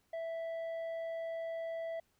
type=tone with tanh clipping; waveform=sine; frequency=659.3 Hz; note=E5; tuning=in tune; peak=-38 dBFS; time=0.13-2 s; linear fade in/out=5 ms; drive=6 dB; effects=pink hiss -75 dBFS RMS until 2.19 s